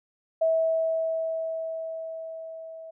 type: tone with level ramp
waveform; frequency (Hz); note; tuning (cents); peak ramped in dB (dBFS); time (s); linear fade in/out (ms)
sine; 649; E5; -27; -19 to -39; 0.41-2.91; 10
effects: none